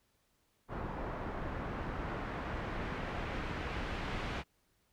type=noise with low-pass filter sweep; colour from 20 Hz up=pink; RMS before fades=-39 dBFS; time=0.68-4.44 s; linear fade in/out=50 ms; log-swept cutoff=1100 to 2800 Hz; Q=1; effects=pink hiss -75 dBFS RMS until 4.92 s